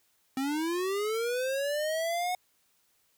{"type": "linear sweep", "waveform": "square", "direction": "up", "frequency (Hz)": [259.8, 734], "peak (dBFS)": -29, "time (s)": [0.37, 2.35], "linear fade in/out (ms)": 2, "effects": ["white hiss -70 dBFS RMS until 3.17 s"]}